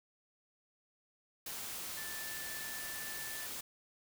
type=tone in noise; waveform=sine; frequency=1760 Hz; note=A6; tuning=in tune; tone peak=-46 dBFS; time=1.97-3.46 s; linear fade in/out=5 ms; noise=white; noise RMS=-43 dBFS; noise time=1.46-3.61 s; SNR=-6 dB; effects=none